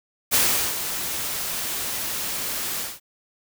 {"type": "noise with ADSR envelope", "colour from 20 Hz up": "white", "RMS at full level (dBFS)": -18, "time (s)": [0.31, 3], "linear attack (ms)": 30, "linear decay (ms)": 400, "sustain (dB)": -10, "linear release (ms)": 200, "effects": []}